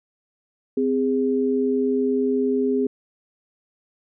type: tone pair together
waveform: sine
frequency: 258.7 / 410 Hz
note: C4 / G#4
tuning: -19 / -22 cents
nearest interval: minor sixth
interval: 797 cents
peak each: -21 dBFS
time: 0.77-2.87 s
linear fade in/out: 5 ms
effects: none

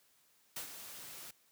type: noise with ADSR envelope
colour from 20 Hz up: white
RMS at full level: -40 dBFS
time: 0.56-1.31 s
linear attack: 5 ms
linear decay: 100 ms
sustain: -9 dB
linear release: 4 ms
effects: white hiss -70 dBFS RMS until 1.51 s + high-pass 80 Hz 12 dB/octave

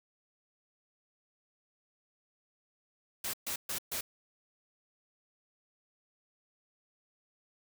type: noise bursts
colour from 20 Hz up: white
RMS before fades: -36 dBFS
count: 4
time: 3.24-4.01 s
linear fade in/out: 5 ms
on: 95 ms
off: 130 ms
effects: none

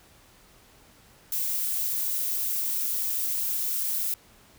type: noise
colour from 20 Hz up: violet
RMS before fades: -28 dBFS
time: 1.32-4.14 s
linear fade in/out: 2 ms
effects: pink hiss -56 dBFS RMS until 4.58 s

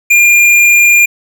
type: tone with hard clipping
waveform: sine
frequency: 2405 Hz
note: D7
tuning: 41 cents sharp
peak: -5 dBFS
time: 0.1-1.06 s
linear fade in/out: 10 ms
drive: 13 dB
effects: none

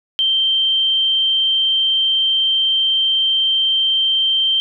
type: tone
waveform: sine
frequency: 3136 Hz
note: G7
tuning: in tune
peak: -13 dBFS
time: 0.19-4.6 s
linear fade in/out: 0 ms
effects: none

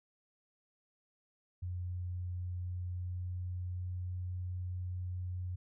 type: tone with pitch glide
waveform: sine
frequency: 89.6 to 90.48 Hz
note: F2 to F#2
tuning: +45 to -38 cents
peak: -36 dBFS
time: 1.62-5.56 s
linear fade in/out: 10 ms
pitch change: +17 cents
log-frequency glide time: 2.54-4.21 s
effects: none

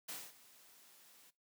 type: noise with ADSR envelope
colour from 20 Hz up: white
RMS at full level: -44 dBFS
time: 0.08-1.31 s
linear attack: 12 ms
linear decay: 230 ms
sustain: -19 dB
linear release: 18 ms
effects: noise-tail reverb RT60 0.2 s tail -19 dB re dry + high-pass 150 Hz 12 dB/octave

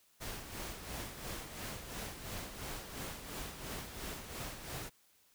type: noise with tremolo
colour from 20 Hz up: pink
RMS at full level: -42 dBFS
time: 0.2-4.9 s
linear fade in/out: 20 ms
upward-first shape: sine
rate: 2.9 Hz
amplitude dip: 55%
effects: white hiss -69 dBFS RMS until 5.34 s

